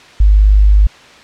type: tone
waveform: sine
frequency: 51 Hz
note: G#1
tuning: 31 cents flat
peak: -4 dBFS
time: 0.2-0.87 s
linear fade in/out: 5 ms
effects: white hiss -39 dBFS RMS until 1.23 s + low-pass 4000 Hz 12 dB/octave

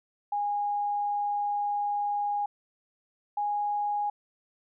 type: tone pair in turn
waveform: sine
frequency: 821 / 825.6 Hz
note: G#5 / G#5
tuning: -20 / -10 cents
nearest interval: unison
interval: 10 cents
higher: second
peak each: -26 dBFS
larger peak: neither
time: 0.32-2.46 / 3.37-4.1 s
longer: first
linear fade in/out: 5 ms
effects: none

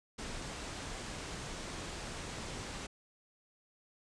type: low-pass noise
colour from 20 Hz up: pink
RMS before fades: -43 dBFS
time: 0.18-2.87 s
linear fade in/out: 10 ms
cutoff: 9000 Hz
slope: 48 dB/octave
effects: none

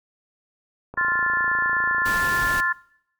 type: click train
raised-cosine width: 1 ms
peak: -23 dBFS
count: 31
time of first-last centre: 0.94-2.019 s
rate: 27.8 Hz
type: chord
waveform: sine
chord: F major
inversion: second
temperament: just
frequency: 1047.7 / 1396.9 / 1746.1 Hz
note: C6 / F6 / A6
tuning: +2 / 0 / -14 cents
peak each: -26 / -26 / -21 dBFS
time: 0.97-2.73 s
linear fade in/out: 10 ms
type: noise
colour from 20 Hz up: pink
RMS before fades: -31 dBFS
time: 2.05-2.61 s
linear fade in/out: 10 ms
effects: noise-tail reverb RT60 0.7 s tail -21 dB re dry

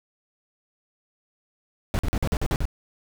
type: noise bursts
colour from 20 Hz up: brown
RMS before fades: -23 dBFS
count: 8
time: 1.94-2.654 s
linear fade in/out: 0 ms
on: 49 ms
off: 46 ms
effects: none

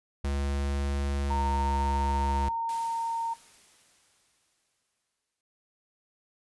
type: tone with pitch glide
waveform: square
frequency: 70.1 to 69.5 Hz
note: C#2 to C#2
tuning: +20 to +5 cents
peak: -28 dBFS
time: 0.24-2.49 s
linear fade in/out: 5 ms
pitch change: -15 cents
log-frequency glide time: 1.29-1.45 s
type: tone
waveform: sine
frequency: 918 Hz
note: A#5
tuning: 27 cents flat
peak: -28 dBFS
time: 1.3-3.34 s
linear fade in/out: 10 ms
type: noise with exponential decay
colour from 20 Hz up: white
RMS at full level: -44 dBFS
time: 2.69-5.41 s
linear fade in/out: 1 ms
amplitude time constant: 590 ms
effects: noise-tail reverb RT60 0.4 s tail -22 dB re dry + resampled to 24000 Hz

